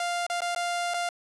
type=tone with dropouts; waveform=sawtooth; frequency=698.5 Hz; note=F5; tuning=in tune; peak=-23 dBFS; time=0-1.09 s; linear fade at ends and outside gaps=2 ms; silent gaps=0.266-0.299 / 0.406-0.418 / 0.549-0.561 / 0.938-0.942 s; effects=resampled to 24000 Hz